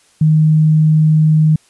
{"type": "tone", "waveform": "sine", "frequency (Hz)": 155.6, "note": "D#3", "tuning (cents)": 0, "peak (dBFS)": -7, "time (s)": [0.21, 1.56], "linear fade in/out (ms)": 5, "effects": ["white hiss -52 dBFS RMS until 1.69 s", "resampled to 24000 Hz"]}